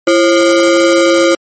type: ring-modulated tone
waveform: square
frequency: 438.4 Hz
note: A4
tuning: 6 cents flat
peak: -4 dBFS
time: 0.07-1.35 s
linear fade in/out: 5 ms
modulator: 100 Hz
effects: MP3 32 kbps